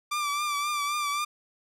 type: tone with vibrato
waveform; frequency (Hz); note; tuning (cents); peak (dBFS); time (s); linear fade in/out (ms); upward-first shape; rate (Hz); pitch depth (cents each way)
sawtooth; 1174.7; D6; 0; -23; 0.11-1.25; 10; triangle; 3.8; 50
effects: low-pass 12000 Hz 12 dB/octave